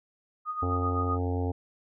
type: tone with tremolo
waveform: sine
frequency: 1239 Hz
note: D#6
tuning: 8 cents flat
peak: -27 dBFS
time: 0.45-1.19 s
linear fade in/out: 50 ms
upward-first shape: sine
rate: 7.8 Hz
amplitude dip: 65%
type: harmonic tone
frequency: 89.4 Hz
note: F2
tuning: 41 cents sharp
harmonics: 1 / 3 / 4 / 5 / 6 / 7 / 8 / 9 / 10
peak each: -28 / -33 / -42 / -35 / -45 / -47 / -42 / -41 / -50 dBFS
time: 0.62-1.52 s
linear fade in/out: 10 ms
effects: none